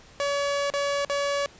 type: tone with dropouts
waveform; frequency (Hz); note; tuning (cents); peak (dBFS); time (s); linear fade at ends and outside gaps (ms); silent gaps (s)
sawtooth; 567; C#5; +39; -20; 0.2-1.46; 0; 0.701-0.738 / 1.048-1.098
effects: pink hiss -51 dBFS RMS until 1.59 s + resampled to 16000 Hz